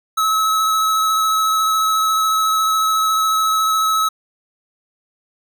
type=tone with vibrato; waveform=square; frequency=1292 Hz; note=E6; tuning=35 cents flat; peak=-15 dBFS; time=0.17-4.09 s; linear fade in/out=10 ms; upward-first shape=sine; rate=14 Hz; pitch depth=14 cents each way; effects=none